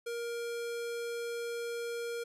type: tone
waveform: square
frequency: 470 Hz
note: A#4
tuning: 14 cents sharp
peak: -36 dBFS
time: 0.06-2.24 s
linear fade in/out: 10 ms
effects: resampled to 32000 Hz